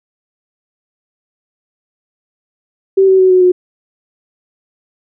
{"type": "tone with pitch steps", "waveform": "sine", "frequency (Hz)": [385.8, 379.8, 374, 368.2, 362.5], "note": ["G4", "F#4", "F#4", "F#4", "F#4"], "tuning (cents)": [-28, 45, 19, -8, -35], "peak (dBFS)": -5, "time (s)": [2.97, 3.52], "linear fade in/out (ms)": 10, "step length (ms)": 110, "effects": []}